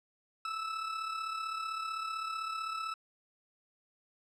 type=tone with amplitude modulation; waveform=40% pulse; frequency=1313 Hz; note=E6; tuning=7 cents flat; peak=-32 dBFS; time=0.45-2.94 s; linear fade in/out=2 ms; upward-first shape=sine; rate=35.7 Hz; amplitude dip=50%; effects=low-pass 6000 Hz 12 dB/octave